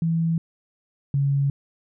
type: tone pair in turn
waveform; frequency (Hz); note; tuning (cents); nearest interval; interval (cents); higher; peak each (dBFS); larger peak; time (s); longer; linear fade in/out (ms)
sine; 164.81 / 139.67; E3 / C#3; 0 / +13; minor third; 287; first; -19 / -18; second; 0.02-0.38 / 1.14-1.5; neither; 2
effects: none